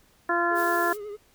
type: harmonic tone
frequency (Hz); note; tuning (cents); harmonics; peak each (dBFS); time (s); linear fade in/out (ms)
344.6; F4; -23; 1 / 2 / 3 / 4 / 5; -28 / -28 / -28 / -28 / -28; 0.29-0.93; 5
type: tone with vibrato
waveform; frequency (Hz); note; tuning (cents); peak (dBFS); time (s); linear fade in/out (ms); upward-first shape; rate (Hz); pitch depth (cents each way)
triangle; 415.3; G#4; 0; -32; 0.5-1.17; 20; triangle; 11; 64
type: noise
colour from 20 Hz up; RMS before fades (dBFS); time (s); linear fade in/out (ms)
blue; -39; 0.54-0.98; 50
effects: pink hiss -61 dBFS RMS until 1.34 s